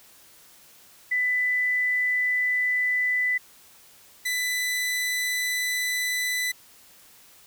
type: tone pair in turn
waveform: sine / sawtooth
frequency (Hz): 1994 / 1994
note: B6 / B6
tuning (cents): +16 / +16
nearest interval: unison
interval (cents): 0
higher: neither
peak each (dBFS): -21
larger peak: neither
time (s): 1.11-3.38 / 4.25-6.52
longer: neither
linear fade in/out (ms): 10
effects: white hiss -53 dBFS RMS until 7.46 s